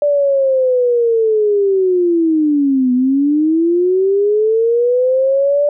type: linear two-way sweep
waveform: sine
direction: down then up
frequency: 587.3 to 246.9 to 587.3 Hz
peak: -10 dBFS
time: 0.02-5.69 s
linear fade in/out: 2 ms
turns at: 2.93 s
effects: none